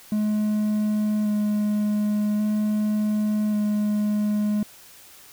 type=tone with vibrato; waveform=triangle; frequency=210.6 Hz; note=G#3; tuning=24 cents sharp; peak=-18 dBFS; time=0.12-4.63 s; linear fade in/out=2 ms; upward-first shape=square; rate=0.44 Hz; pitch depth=10 cents each way; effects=white hiss -48 dBFS RMS until 5.32 s